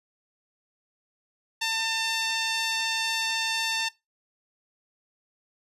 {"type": "tone with band-pass filter", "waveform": "sawtooth", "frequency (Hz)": 898, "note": "A5", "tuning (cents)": 35, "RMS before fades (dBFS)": -28, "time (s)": [1.61, 3.89], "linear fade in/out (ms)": 10, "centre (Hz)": 4000, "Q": 1.1, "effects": ["noise-tail reverb RT60 0.2 s tail -20 dB re dry", "resampled to 32000 Hz"]}